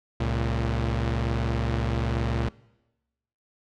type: tone pair together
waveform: sawtooth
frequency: 67.79 / 114.5 Hz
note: C#2 / A#2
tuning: -38 / -31 cents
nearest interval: major sixth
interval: 907 cents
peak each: -23 dBFS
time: 0.2-2.49 s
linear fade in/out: 5 ms
effects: noise-tail reverb RT60 1.0 s tail -22 dB re dry + low-pass 4000 Hz 12 dB/octave